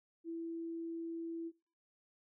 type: tone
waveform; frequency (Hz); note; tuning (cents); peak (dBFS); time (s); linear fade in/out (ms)
sine; 331.8; E4; +11; -39; 0.24-1.52; 50
effects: noise-tail reverb RT60 0.4 s tail -26 dB re dry